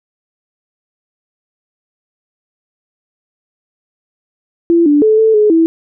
sine tone with pitch steps, 338.3 / 292.5 / 434.2 / 442.1 / 422.8 / 327.5 Hz, E4 / D4 / A4 / A4 / G#4 / E4, +45 / -7 / -23 / +8 / +31 / -11 cents, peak -6 dBFS, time 4.7-5.66 s, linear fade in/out 0 ms, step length 160 ms, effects none

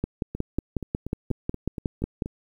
two click trains, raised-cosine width 3 ms, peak -19 / -12 dBFS, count 9 / 13, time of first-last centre 0.35-2.259 / 0.04-2.222 s, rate 4.19 / 5.5 Hz, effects 9-bit

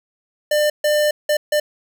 square tone bursts at uneven times, 598 Hz, D5, 31 cents sharp, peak -15 dBFS, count 4, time 0.51-0.7 / 0.84-1.11 / 1.29-1.37 / 1.52-1.6 s, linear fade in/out 5 ms, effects none

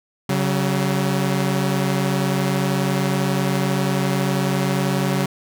sawtooth tone pair together, 138.59 / 188.82 Hz, C#3 / F#3, 0 / +35 cents, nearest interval perfect fourth, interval 535 cents, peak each -17 dBFS, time 0.29-5.26 s, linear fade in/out 5 ms, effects none

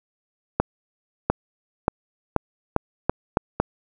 accelerating click train, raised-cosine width 1 ms, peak -3 dBFS, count 8, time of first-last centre 0.6-3.6 s, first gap 700 ms, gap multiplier 0.83, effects none

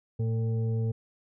sine tone with frequency modulation, 113.4 Hz, A#2, 47 cents flat, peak -25 dBFS, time 0.19-0.92 s, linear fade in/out 10 ms, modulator 337 Hz, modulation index 0.49, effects none

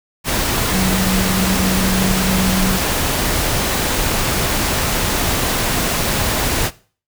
sine tone in noise, 187.9 Hz, F#3, 27 cents sharp, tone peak -16 dBFS, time 0.71-2.8 s, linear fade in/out 50 ms, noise pink, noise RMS -18 dBFS, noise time 0.24-6.71 s, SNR -1 dB, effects noise-tail reverb RT60 0.4 s tail -19 dB re dry

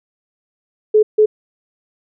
sine tone bursts at uneven times, 428.1 Hz, A4, 47 cents flat, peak -7 dBFS, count 2, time 0.94-1.03 / 1.18-1.26 s, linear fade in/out 10 ms, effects none

